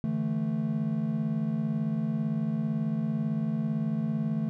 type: chord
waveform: triangle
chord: D suspended second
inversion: none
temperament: equal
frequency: 146.83 / 164.81 / 220 Hz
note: D3 / E3 / A3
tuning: 0 / 0 / 0 cents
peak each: -31 / -30 / -27 dBFS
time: 0.04-4.49 s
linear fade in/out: 0 ms
effects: none